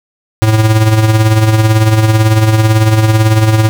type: tone with tremolo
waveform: square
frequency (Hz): 109.4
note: A2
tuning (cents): -9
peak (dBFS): -4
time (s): 0.42-3.69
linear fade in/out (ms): 0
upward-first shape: triangle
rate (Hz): 18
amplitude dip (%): 60
effects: none